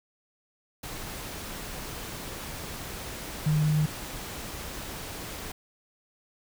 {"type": "tone in noise", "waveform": "sine", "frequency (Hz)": 152.8, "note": "D#3", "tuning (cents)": -31, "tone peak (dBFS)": -21, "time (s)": [3.46, 3.86], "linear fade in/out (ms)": 5, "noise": "pink", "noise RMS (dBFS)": -38, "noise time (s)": [0.83, 5.52], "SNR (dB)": 14, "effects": []}